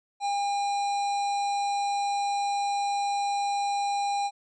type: harmonic tone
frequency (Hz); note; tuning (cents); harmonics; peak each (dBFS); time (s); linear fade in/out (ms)
806; G5; +48; 1 / 3 / 5 / 7 / 9 / 10; -25 / -41 / -39 / -47 / -48 / -46; 0.2-4.31; 50
effects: none